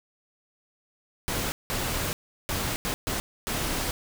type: noise bursts at uneven times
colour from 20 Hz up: pink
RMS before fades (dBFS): -29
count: 6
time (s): 1.28-1.52 / 1.7-2.13 / 2.49-2.76 / 2.85-2.94 / 3.07-3.2 / 3.47-3.91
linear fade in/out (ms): 0
effects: none